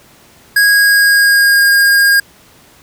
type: tone with pitch glide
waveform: square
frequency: 1647 to 1621.5 Hz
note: G#6 to G#6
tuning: -15 to -42 cents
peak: -7 dBFS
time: 0.56-2.2 s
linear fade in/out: 5 ms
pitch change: -27 cents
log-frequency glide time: 0.67-1.66 s
effects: pink hiss -44 dBFS RMS until 2.82 s + high-pass 60 Hz 12 dB/octave

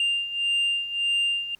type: beating tone pair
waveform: sine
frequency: 2794 / 2795.7 Hz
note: F7 / F7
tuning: 0 / +1 cents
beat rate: 1.7 Hz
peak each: -26 / -22 dBFS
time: 0-1.55 s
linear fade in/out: 2 ms
effects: tanh soft clip ceiling -19 dBFS + pink hiss -62 dBFS RMS until 1.59 s

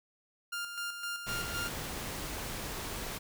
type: tone with tremolo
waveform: sawtooth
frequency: 1400 Hz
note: F6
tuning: 4 cents sharp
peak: -31 dBFS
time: 0.52-1.69 s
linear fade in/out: 10 ms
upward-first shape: square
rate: 3.9 Hz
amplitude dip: 50%
type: noise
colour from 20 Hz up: pink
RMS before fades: -39 dBFS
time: 1.26-3.19 s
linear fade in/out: 20 ms
effects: none

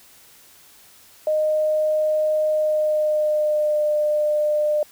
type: tone with pitch glide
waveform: sine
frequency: 616 to 601.2 Hz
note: D#5 to D5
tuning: -17 to +40 cents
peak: -17 dBFS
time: 1.27-4.83 s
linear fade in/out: 2 ms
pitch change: -43 cents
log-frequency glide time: 2.51-3.86 s
effects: white hiss -50 dBFS RMS until 4.91 s

